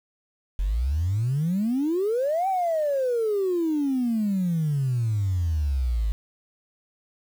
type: exponential two-way sweep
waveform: sine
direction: up then down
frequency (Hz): 43.65 to 784 to 51.3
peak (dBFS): -20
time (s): 0.59-6.12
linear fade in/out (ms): 0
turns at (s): 2.48
effects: tanh soft clip ceiling -18 dBFS + 8-bit